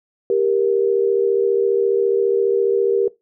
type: tone pair together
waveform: sine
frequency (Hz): 394.9 / 469.6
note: G4 / A#4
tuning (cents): +13 / +13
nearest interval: minor third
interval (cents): 300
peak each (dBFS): -17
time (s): 0.3-3.08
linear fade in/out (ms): 2
effects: noise-tail reverb RT60 0.2 s tail -19 dB re dry